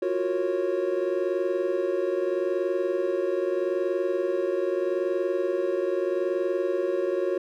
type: chord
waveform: triangle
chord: Gb major seventh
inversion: third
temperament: equal with one note detuned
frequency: 349.2 / 370 / 466.2 / 549.3 Hz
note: F4 / Gb4 / Bb4 / Db5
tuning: 0 / 0 / 0 / -16 cents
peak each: -28 / -25 / -31 / -27 dBFS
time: 0.02-7.38 s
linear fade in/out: 5 ms
effects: none